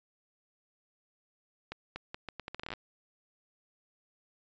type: accelerating click train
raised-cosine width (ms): 0.3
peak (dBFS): -23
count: 15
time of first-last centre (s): 1.72-2.737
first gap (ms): 240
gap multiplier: 0.77
effects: resampled to 16000 Hz